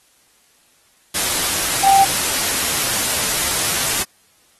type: tone in noise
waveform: sine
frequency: 784 Hz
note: G5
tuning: in tune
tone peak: -9 dBFS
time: 1.83-2.05 s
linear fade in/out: 20 ms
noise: white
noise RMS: -19 dBFS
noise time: 1.14-4.04 s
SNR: +7 dB
effects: white hiss -56 dBFS RMS until 4.59 s + AAC 32 kbps